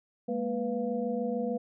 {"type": "tone cluster", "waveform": "sine", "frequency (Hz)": [209, 235.7, 492.3, 693], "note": ["G#3", "A#3", "B4", "F5"], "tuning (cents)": [11, 19, -6, -14], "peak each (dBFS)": [-35, -33, -32, -39], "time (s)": [0.28, 1.58], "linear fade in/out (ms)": 10, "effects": []}